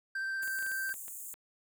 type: tone with vibrato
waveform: triangle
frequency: 1565 Hz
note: G6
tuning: 3 cents flat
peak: -31 dBFS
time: 0.15-0.93 s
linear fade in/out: 5 ms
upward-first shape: sine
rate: 16 Hz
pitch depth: 11 cents each way
type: high-pass noise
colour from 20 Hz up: pink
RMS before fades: -44 dBFS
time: 0.42-1.34 s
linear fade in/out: 5 ms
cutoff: 6800 Hz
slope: 96 dB/octave
type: clicks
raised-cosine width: 0.3 ms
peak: -35 dBFS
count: 10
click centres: 0.433 / 0.477 / 0.588 / 0.626 / 0.665 / 0.717 / 0.893 / 0.941 / 1.081 / 1.34 s
effects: none